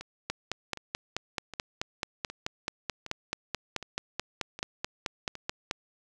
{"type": "two click trains", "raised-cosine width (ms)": 0.2, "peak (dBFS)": [-23, -13], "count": [8, 26], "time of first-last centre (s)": [[0.01, 5.354], [0.3, 5.711]], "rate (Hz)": [1.31, 4.62], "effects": []}